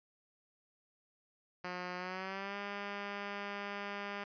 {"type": "tone with pitch glide", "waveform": "5% pulse", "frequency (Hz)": [180, 202], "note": ["F#3", "G#3"], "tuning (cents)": [-47, -48], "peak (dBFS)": -28, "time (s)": [1.64, 4.24], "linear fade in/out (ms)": 5, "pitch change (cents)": 199, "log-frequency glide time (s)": [1.97, 2.57], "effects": ["resampled to 11025 Hz"]}